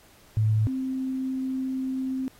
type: tone pair in turn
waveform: sine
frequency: 108.4 / 261.9 Hz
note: A2 / C4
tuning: -25 / +2 cents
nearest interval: octave + minor third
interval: 1527 cents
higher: second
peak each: -19 / -26 dBFS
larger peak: first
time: 0.37-0.67 / 0.67-2.28 s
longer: second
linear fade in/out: 0 ms
effects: pink hiss -56 dBFS RMS until 2.39 s + AAC 48 kbps